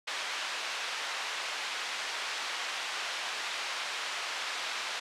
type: band-pass noise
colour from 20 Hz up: white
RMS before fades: -36 dBFS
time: 0.07-5 s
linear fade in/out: 10 ms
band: 740 to 3600 Hz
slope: 12 dB/octave
effects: low-pass 9000 Hz 12 dB/octave